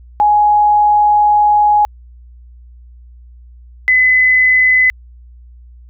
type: tone pair in turn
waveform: sine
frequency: 835 / 2018 Hz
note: G#5 / B6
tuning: +9 / +37 cents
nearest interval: octave + minor third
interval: 1528 cents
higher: second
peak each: -7 / -7 dBFS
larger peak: neither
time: 0.2-1.85 / 3.88-4.9 s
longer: first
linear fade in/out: 0 ms
effects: added 60 Hz sine -36 dBFS peak until 5.89 s